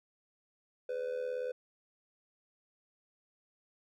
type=tone with amplitude modulation; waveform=triangle; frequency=501 Hz; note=B4; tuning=25 cents sharp; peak=-29 dBFS; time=0.89-1.52 s; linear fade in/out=5 ms; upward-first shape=sine; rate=78 Hz; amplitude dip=70%; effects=none